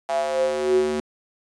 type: tone with high-pass filter sweep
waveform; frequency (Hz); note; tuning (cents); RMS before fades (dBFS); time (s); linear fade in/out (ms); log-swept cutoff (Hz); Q
square; 75.2; D2; +42; -22; 0.09-1; 0; 730 to 290; 9.7
effects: resampled to 22050 Hz